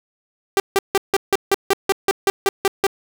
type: tone bursts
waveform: sawtooth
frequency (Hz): 392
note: G4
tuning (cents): 0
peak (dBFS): -9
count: 13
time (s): 0.57-2.867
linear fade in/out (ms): 0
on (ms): 29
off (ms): 160
effects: none